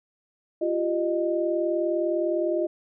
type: tone cluster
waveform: sine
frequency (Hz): 345 / 384.8 / 615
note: F4 / G4 / D#5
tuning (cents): -21 / -32 / -20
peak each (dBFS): -25 / -31 / -26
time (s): 0.61-2.67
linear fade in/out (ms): 10
effects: none